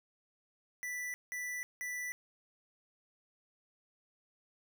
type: tone bursts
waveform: square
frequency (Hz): 1976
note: B6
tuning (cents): 0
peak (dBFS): -38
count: 3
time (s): 0.83-2.12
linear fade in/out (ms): 0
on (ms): 310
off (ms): 180
effects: none